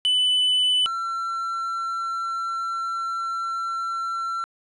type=tone pair in turn; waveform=triangle; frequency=2997 / 1352.1 Hz; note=F#7 / E6; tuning=+22 / +44 cents; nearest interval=octave + major second; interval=1378 cents; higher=first; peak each=-16 / -23 dBFS; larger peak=first; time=0.05-0.86 / 0.86-4.44 s; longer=second; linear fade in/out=0 ms; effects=resampled to 22050 Hz